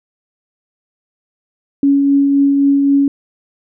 sine tone with tremolo, 279.5 Hz, C#4, 14 cents sharp, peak -7 dBFS, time 1.83-3.08 s, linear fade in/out 2 ms, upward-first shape triangle, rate 3.8 Hz, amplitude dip 30%, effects none

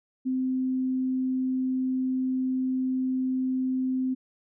sine tone, 258.7 Hz, C4, 19 cents flat, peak -24 dBFS, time 0.25-4.15 s, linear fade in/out 20 ms, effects none

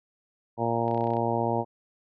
harmonic tone, 116.54 Hz, A#2, in tune, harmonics 1 / 2 / 3 / 4 / 5 / 6 / 7 / 8, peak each -32 / -32 / -32 / -32 / -32 / -32 / -32 / -32 dBFS, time 0.57-1.65 s, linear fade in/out 50 ms
clicks, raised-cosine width 0.3 ms, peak -32 dBFS, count 10, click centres 0.881 / 0.912 / 0.946 / 0.977 / 1.009 / 1.041 / 1.072 / 1.105 / 1.136 / 1.168 s
effects none

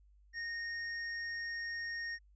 sine tone with hard clipping, 1852 Hz, A#6, 12 cents flat, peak -39 dBFS, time 0.33-2.19 s, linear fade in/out 50 ms, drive 18 dB, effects added 50 Hz sine -61 dBFS peak until 2.35 s + resampled to 16000 Hz

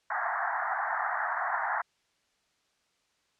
pink band-pass noise, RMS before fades -31 dBFS, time 0.1-1.82 s, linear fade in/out 5 ms, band 680 to 1900 Hz, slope 96 dB/octave, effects white hiss -72 dBFS RMS until 3.39 s + low-pass 6000 Hz 12 dB/octave

